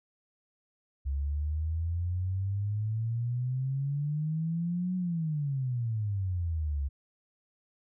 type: exponential two-way sweep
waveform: sine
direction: up then down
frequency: 67.8 to 185 to 67.8 Hz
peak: -28 dBFS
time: 1.05-6.89 s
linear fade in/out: 20 ms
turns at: 4.96 s
effects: none